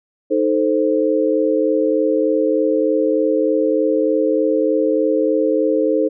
sine chord, A diminished, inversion second, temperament equal, 311.1 / 440 / 523.3 Hz, Eb4 / A4 / C5, 0 / 0 / 0 cents, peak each -18 dBFS, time 0.3-6.09 s, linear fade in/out 20 ms, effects none

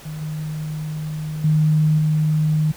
sine tone with level steps, 154.3 Hz, D#3, 14 cents flat, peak -27 / -24 / -13 / -15 dBFS, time 0.05-2.72 s, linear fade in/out 10 ms, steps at 0.21 / 1.44 / 1.98 s, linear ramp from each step 5 ms, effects pink hiss -42 dBFS RMS until 2.76 s

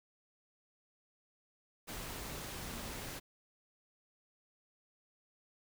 sine tone in noise, 230 Hz, A#3, 23 cents flat, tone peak -51 dBFS, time 2.71-2.91 s, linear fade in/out 20 ms, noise pink, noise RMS -44 dBFS, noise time 1.87-3.2 s, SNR -10 dB, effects none

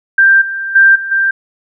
sine tone with level steps, 1579 Hz, G6, 12 cents sharp, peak -4 / -17 / -3 / -18 / -9 dBFS, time 0.18-1.31 s, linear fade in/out 5 ms, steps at 0.41 / 0.75 / 0.95 / 1.11 s, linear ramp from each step 10 ms, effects none

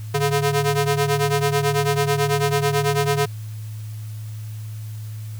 sawtooth ring-modulated tone, 283.1 Hz, C#4, 37 cents sharp, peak -11 dBFS, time 0.14-3.26 s, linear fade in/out 10 ms, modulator 137 Hz, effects added 108 Hz sine -29 dBFS peak until 5.39 s + white hiss -48 dBFS RMS until 5.39 s

